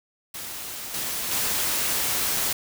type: noise with level steps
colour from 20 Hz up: white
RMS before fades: -35 / -29 / -25 dBFS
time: 0.34-2.53 s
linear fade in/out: 5 ms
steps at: 0.94 / 1.31 s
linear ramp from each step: 2 ms
effects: none